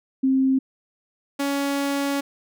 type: tone pair in turn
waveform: sine / sawtooth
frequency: 265 / 280.3 Hz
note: C4 / C#4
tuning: +22 / +19 cents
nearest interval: minor second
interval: 97 cents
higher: second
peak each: -16 / -18 dBFS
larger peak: first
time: 0.23-0.59 / 1.39-2.21 s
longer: second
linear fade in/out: 10 ms
effects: none